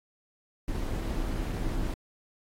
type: noise with amplitude modulation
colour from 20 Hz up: brown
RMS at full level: -28 dBFS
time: 0.68-1.94 s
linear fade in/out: 2 ms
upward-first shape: sine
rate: 295 Hz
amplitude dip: 60%
effects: AAC 48 kbps